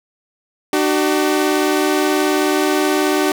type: tone pair together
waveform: sawtooth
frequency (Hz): 300.9 / 379.6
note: D4 / F#4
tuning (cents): +42 / +44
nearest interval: major third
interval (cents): 402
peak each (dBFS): -13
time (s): 0.73-3.32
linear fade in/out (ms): 2
effects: none